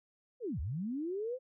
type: linear two-way sweep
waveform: sine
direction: down then up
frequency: 527 to 62.2 to 527 Hz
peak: -34 dBFS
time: 0.4-1.39 s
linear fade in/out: 50 ms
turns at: 0.6 s
effects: none